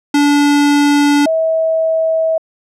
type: tone pair in turn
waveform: square / sine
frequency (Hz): 288.9 / 645.8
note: D4 / E5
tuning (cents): -28 / -36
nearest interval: octave + major second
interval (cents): 1392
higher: second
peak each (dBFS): -9 / -11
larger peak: first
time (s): 0.14-1.26 / 1.26-2.38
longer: neither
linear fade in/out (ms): 5
effects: low-pass 9000 Hz 12 dB/octave